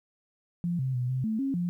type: tone with pitch steps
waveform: sine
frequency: 173.3 / 131.2 / 124.2 / 129.5 / 219.5 / 271.9 / 175.4 Hz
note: F3 / C3 / B2 / C3 / A3 / C#4 / F3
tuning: -13 / +5 / +10 / -17 / -4 / -33 / +8 cents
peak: -26 dBFS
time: 0.64-1.69 s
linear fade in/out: 0 ms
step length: 150 ms
effects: 11-bit